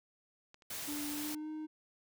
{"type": "clicks", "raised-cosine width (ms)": 0.2, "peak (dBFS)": [-37, -44], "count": 2, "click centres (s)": [0.544, 0.622]}
{"type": "noise", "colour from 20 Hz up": "white", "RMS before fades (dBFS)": -42, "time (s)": [0.7, 1.35], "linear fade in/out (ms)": 5}
{"type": "tone with pitch glide", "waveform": "triangle", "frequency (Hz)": [293.7, 309.7], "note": ["D4", "D#4"], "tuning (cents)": [0, -8], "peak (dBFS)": -37, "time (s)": [0.87, 1.67], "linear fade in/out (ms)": 20, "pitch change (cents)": 92, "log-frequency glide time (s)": [1.14, 1.49]}
{"effects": []}